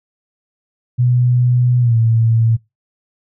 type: tone with pitch glide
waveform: sine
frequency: 123.47 to 113.88 Hz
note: B2 to A#2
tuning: 0 to -40 cents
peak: -10 dBFS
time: 0.98-2.57 s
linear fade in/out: 20 ms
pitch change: -140 cents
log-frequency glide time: 1.8-1.96 s
effects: noise-tail reverb RT60 0.2 s tail -21 dB re dry